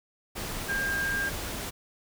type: tone in noise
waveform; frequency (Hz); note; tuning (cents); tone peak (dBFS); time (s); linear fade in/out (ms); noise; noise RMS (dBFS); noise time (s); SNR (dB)
sine; 1603; G6; +38; -27; 0.68-1.3; 20; pink; -35; 0.35-1.71; +5
effects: none